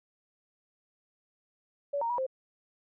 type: tone with pitch steps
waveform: sine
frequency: 569 / 927 / 968 / 525 Hz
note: C#5 / A#5 / B5 / C5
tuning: +45 / -10 / -35 / +6 cents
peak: -28 dBFS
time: 1.93-2.266 s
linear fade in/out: 10 ms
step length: 84 ms
effects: none